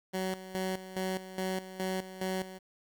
15% pulse tone with tremolo, 187.6 Hz, F#3, 24 cents sharp, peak -25 dBFS, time 0.13-2.59 s, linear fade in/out 20 ms, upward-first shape square, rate 2.4 Hz, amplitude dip 75%, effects 10-bit

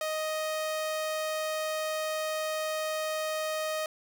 sawtooth tone, 624 Hz, D#5, 5 cents sharp, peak -26 dBFS, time 0.01-3.86 s, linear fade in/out 2 ms, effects none

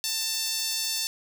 sawtooth tone with high-pass filter, 892 Hz, A5, 23 cents sharp, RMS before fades -29 dBFS, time 0.04-1.07 s, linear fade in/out 0 ms, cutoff 4700 Hz, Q 1.8, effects none

